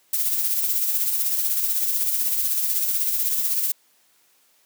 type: noise with tremolo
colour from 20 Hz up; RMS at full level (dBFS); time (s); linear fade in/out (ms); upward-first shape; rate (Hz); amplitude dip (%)
violet; -21; 0.13-3.72; 5; sine; 16; 40
effects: white hiss -61 dBFS RMS until 4.65 s + high-pass 200 Hz 12 dB/octave